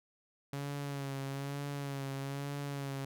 sawtooth tone with vibrato, 139.6 Hz, C#3, 13 cents sharp, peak -33 dBFS, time 0.53-3.05 s, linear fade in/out 2 ms, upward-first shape sine, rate 1.1 Hz, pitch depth 38 cents each way, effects none

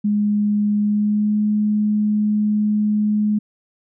sine tone with pitch glide, 207.7 to 210.6 Hz, G#3 to G#3, 0 to +24 cents, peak -15 dBFS, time 0.04-3.39 s, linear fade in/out 10 ms, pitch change +24 cents, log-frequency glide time 0.8-1.37 s, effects none

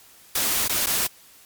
white noise with dropouts, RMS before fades -23 dBFS, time 0.35-1.07 s, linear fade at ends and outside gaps 5 ms, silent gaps 0.68-0.693 / 0.862-0.868 s, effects white hiss -51 dBFS RMS until 1.45 s + MP3 96 kbps

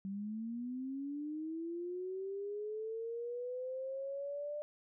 sine linear sweep, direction up, 191.5 to 597 Hz, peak -38 dBFS, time 0.05-4.62 s, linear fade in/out 0 ms, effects none

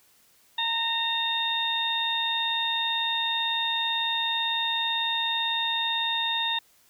harmonic tone, 918 Hz, A#5, 27 cents flat, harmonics 1 / 2 / 3 / 4, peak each -31 / -33 / -35 / -26 dBFS, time 0.58-6.59 s, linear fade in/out 5 ms, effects white hiss -61 dBFS RMS until 6.89 s

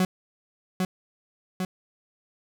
40% pulse tone with echo, 185 Hz, F#3, in tune, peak -19 dBFS, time 0-0.05 s, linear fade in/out 2 ms, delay 800 ms, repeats 2, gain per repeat -3 dB, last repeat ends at 1.65 s, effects none

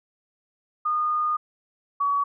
sine tone pair in turn, 1224 / 1132.3 Hz, D#6 / C#6, -29 / +36 cents, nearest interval minor second, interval 135 cents, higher first, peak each -21 / -20 dBFS, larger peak second, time 0.85-1.37 / 2-2.24 s, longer first, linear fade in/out 10 ms, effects none

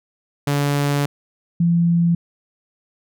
sawtooth / sine tone pair in turn, 143.2 / 170.29 Hz, D3 / F3, -43 / -43 cents, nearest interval minor third, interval 300 cents, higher second, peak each -13 dBFS, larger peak neither, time 0.47-1.06 / 1.6-2.15 s, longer first, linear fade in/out 5 ms, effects none

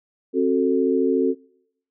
sine chord, F# diminished, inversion second, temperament just, 266.4 / 370 / 444 Hz, C4 / F#4 / A4, +31 / 0 / +16 cents, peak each -21 dBFS, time 0.33-1.35 s, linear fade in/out 50 ms, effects noise-tail reverb RT60 0.8 s tail -26 dB re dry

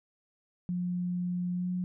sine tone with pitch glide, 178.2 to 180.79 Hz, F3 to F#3, +35 to -40 cents, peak -29 dBFS, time 0.69-1.84 s, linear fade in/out 0 ms, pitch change +25 cents, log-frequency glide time 1.53-1.7 s, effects none

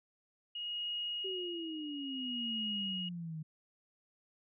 sine tone with tremolo, 2879 Hz, F#7, 48 cents flat, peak -35 dBFS, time 0.55-3.09 s, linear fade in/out 5 ms, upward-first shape sine, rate 0.59 Hz, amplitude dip 70%
sine exponential sweep, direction down, 387.9 to 154 Hz, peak -39 dBFS, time 1.24-3.43 s, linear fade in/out 10 ms
effects none

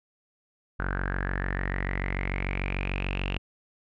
sawtooth tone with low-pass filter sweep, 46.79 Hz, F#1, 20 cents sharp, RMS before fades -30 dBFS, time 0.79-3.38 s, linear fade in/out 10 ms, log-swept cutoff 1500 to 2800 Hz, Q 9.6, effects none

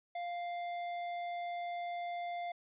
sine tone with tanh clipping, 698.5 Hz, F5, in tune, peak -39 dBFS, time 0.15-2.52 s, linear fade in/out 5 ms, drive 13 dB, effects resampled to 8000 Hz

